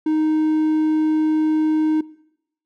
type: tone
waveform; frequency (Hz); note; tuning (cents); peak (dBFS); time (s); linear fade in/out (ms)
triangle; 311.1; D#4; 0; -14; 0.06-2.01; 5
effects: noise-tail reverb RT60 0.8 s tail -21 dB re dry